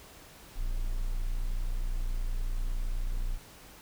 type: tone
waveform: triangle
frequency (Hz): 29.65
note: A#0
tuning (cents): +30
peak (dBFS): -26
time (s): 0.55-3.39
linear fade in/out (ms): 50
effects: pink hiss -52 dBFS RMS until 3.81 s